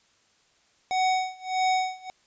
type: tone with tremolo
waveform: square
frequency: 747 Hz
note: F#5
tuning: 16 cents sharp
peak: -21 dBFS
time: 0.91-2.1 s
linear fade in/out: 0 ms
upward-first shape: sine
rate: 1.6 Hz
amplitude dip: 95%
effects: white hiss -64 dBFS RMS until 2.26 s + resampled to 16000 Hz